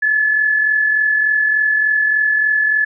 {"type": "tone with amplitude modulation", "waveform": "sine", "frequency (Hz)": 1721, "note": "A6", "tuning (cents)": -39, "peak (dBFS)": -10, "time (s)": [0.02, 2.85], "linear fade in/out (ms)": 10, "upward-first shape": "sine", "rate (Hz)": 43.4, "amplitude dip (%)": 45, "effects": []}